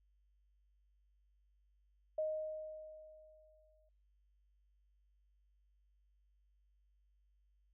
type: tone with exponential decay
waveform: sine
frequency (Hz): 622.3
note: D#5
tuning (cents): 0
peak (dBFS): -33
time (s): 2.18-3.89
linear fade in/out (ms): 5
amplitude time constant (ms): 370
effects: noise-tail reverb RT60 0.4 s tail -25 dB re dry + added 50 Hz sine -70 dBFS peak until 7.73 s